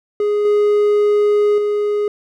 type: tone with level steps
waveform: triangle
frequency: 415.3 Hz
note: G#4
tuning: in tune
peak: -12 / -9 / -13 dBFS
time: 0.2-2.08 s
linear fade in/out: 2 ms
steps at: 0.45 / 1.58 s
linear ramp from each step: 2 ms
effects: none